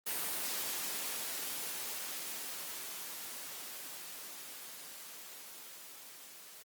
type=noise with level ramp; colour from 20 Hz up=white; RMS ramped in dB=-36 to -53 dBFS; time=0.06-6.63 s; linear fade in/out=10 ms; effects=high-pass 200 Hz 12 dB/octave + Opus 32 kbps